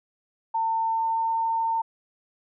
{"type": "tone with pitch glide", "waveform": "sine", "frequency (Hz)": [900, 906.8], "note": ["A5", "A#5"], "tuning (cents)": [39, -48], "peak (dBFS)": -22, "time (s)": [0.54, 1.82], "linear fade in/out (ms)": 10, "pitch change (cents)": 13, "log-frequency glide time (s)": [0.8, 1.46], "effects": []}